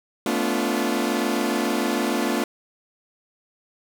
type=chord; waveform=sawtooth; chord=B half-diminished seventh; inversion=third; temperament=equal with one note detuned; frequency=220 / 246.9 / 287.6 / 349.2 Hz; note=A3 / B3 / D4 / F4; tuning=0 / 0 / -36 / 0 cents; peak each=-23 dBFS; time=0.26-2.44 s; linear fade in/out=2 ms; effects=none